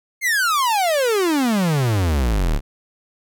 45% pulse exponential sweep, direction down, 2170 to 33.05 Hz, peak -16 dBFS, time 0.21-2.61 s, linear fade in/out 50 ms, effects none

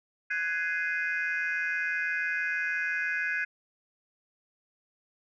sine chord, Ab dominant seventh, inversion third, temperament just, 1495.1 / 1661.2 / 2077 / 2492 Hz, Gb6 / Ab6 / C7 / Eb7, +18 / 0 / -13 / +2 cents, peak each -32 / -30 / -35 / -35 dBFS, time 0.3-3.45 s, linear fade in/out 10 ms, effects tanh soft clip ceiling -20 dBFS

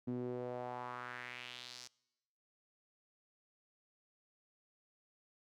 sawtooth tone with band-pass filter sweep, 123.47 Hz, B2, in tune, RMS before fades -44 dBFS, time 0.07-1.88 s, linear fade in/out 10 ms, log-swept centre 260 to 5800 Hz, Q 2.7, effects noise-tail reverb RT60 1.0 s tail -25 dB re dry

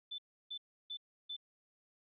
sine tone bursts, 3520 Hz, A7, in tune, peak -40 dBFS, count 4, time 0.11-1.366 s, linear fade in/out 10 ms, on 74 ms, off 320 ms, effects none

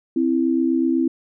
sine tone pair together, 261.6 / 329.6 Hz, C4 / E4, 0 / 0 cents, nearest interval major third, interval 400 cents, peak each -19 dBFS, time 0.16-1.08 s, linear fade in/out 5 ms, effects none

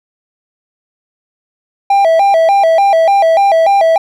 triangle tone with vibrato, 721 Hz, F#5, 45 cents flat, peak -4 dBFS, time 1.9-3.98 s, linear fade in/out 5 ms, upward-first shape square, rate 3.4 Hz, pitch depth 170 cents each way, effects none

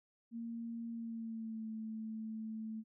sine tone with pitch glide, 231.3 to 220.1 Hz, A#3 to A3, -13 to +1 cents, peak -40 dBFS, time 0.31-2.84 s, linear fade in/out 50 ms, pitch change -86 cents, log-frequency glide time 0.91-1.68 s, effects none

